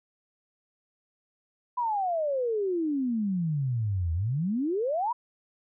sine exponential two-way sweep, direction down then up, 1006 to 79.6 to 1006 Hz, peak -25 dBFS, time 1.77-5.13 s, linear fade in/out 10 ms, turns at 4.13 s, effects none

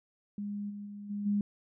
sine tone with level steps, 204.5 Hz, G#3, 26 cents flat, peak -34 / -39 / -41 / -33 / -26 dBFS, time 0.38-1.41 s, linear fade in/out 2 ms, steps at 0.69 / 0.85 / 1.09 / 1.25 s, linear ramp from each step 20 ms, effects none

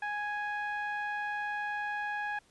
sawtooth tone with low-pass filter, 830.6 Hz, G#5, in tune, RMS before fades -35 dBFS, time 0.02-2.39 s, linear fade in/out 5 ms, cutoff 1900 Hz, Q 2.8, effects pink hiss -65 dBFS RMS until 2.5 s + resampled to 24000 Hz

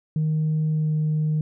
sine tone with pitch glide, 155.56 to 154.04 Hz, D#3 to D#3, 0 to -17 cents, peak -18 dBFS, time 0.16-1.41 s, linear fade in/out 2 ms, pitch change -17 cents, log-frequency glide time 0.69-0.94 s, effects tanh soft clip ceiling -17 dBFS

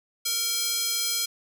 square tone with high-pass filter, 462.1 Hz, A#4, 15 cents flat, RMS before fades -27 dBFS, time 0.25-1.26 s, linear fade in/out 10 ms, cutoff 4500 Hz, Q 1.2, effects none

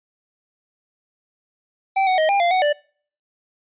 square tone with pitch steps, 775 / 745 / 628 / 800 / 693 / 744 / 588 Hz, G5 / F#5 / D#5 / G5 / F5 / F#5 / D5, -20 / +12 / +16 / +35 / -14 / +9 / +2 cents, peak -16 dBFS, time 1.96-2.73 s, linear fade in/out 10 ms, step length 110 ms, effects noise-tail reverb RT60 0.5 s tail -25 dB re dry + resampled to 8000 Hz

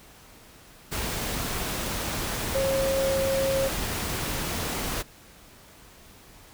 sine tone in noise, 540 Hz, C#5, 45 cents flat, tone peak -23 dBFS, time 2.54-3.69 s, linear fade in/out 20 ms, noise pink, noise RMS -30 dBFS, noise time 0.91-5.03 s, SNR +4 dB, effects pink hiss -51 dBFS RMS until 6.53 s

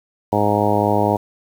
harmonic tone, 103.83 Hz, G#2, in tune, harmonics 1 / 2 / 3 / 4 / 5 / 6 / 7 / 8 / 9, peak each -23 / -23 / -23 / -23 / -23 / -23 / -23 / -23 / -23 dBFS, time 0.32-1.17 s, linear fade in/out 10 ms, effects 7-bit

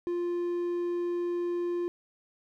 triangle tone, 349.2 Hz, F4, in tune, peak -26 dBFS, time 0.07-1.88 s, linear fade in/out 0 ms, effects none

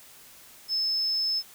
sine tone, 5230 Hz, E8, 15 cents flat, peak -24 dBFS, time 0.68-1.43 s, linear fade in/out 50 ms, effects white hiss -51 dBFS RMS until 1.54 s

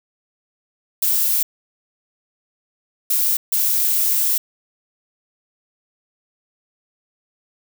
violet noise bursts at uneven times, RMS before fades -18 dBFS, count 3, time 1.02-1.43 / 3.1-3.37 / 3.52-4.38 s, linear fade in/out 5 ms, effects none

